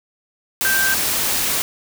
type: tone in noise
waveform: sine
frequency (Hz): 1568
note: G6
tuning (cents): 0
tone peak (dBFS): -17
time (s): 0.65-0.94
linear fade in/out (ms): 0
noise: white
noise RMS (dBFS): -20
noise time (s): 0.61-1.62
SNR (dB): 0
effects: none